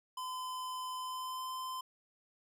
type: tone with pitch glide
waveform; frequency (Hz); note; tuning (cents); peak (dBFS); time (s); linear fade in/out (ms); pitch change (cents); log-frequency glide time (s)
square; 1019 to 1030.8; C6 to C6; -46 to -26; -39; 0.17-1.81; 5; +20; 0.96-1.53
effects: none